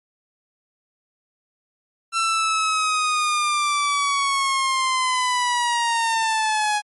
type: linear sweep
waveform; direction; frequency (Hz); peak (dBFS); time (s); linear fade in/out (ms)
sawtooth; down; 1348 to 830.6; -15; 2.12-6.82; 50
effects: MP3 48 kbps